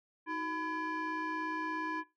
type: tone with frequency modulation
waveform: sine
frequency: 1002 Hz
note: B5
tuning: 25 cents sharp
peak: -32 dBFS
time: 0.26-2.04 s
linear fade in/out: 50 ms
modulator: 687 Hz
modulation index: 1.3
effects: noise-tail reverb RT60 0.2 s tail -18 dB re dry + tanh soft clip ceiling -32 dBFS